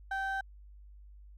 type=ring-modulated tone; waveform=triangle; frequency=1165 Hz; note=D6; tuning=14 cents flat; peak=-26 dBFS; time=0.11-0.41 s; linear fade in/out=5 ms; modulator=388 Hz; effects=tanh soft clip ceiling -24 dBFS + added 50 Hz sine -50 dBFS peak until 1.37 s